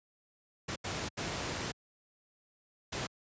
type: noise bursts at uneven times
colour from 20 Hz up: pink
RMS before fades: -36 dBFS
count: 4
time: 0.68-0.76 / 0.84-1.09 / 1.17-1.72 / 2.92-3.07 s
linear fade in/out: 10 ms
effects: high-pass 80 Hz 12 dB/octave + resampled to 16000 Hz